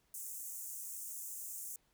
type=high-pass noise; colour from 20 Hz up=pink; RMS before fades=-45 dBFS; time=0.14-1.76 s; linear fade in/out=2 ms; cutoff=6700 Hz; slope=48 dB/octave; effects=pink hiss -75 dBFS RMS until 1.93 s

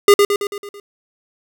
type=tone with echo; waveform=square; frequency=406 Hz; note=G#4; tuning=39 cents flat; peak=-5 dBFS; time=0.08-0.14 s; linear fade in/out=2 ms; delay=110 ms; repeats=6; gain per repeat=-5 dB; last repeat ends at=0.8 s; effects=none

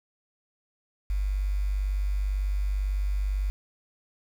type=tone with quantisation; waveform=sine; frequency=49 Hz; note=G1; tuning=in tune; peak=-24 dBFS; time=1.1-3.5 s; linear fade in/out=0 ms; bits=8; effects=none

